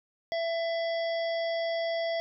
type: harmonic tone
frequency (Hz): 667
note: E5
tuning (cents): +20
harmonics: 1 / 3 / 5 / 7 / 8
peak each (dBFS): -28 / -38 / -42 / -45 / -46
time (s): 0.32-2.2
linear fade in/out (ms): 0
effects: none